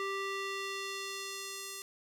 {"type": "tone with band-pass filter sweep", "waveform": "square", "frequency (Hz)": 392, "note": "G4", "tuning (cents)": 0, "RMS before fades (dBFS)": -39, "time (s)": [0, 1.82], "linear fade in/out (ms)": 0, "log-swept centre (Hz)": [1600, 8800], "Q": 0.74, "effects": ["10-bit"]}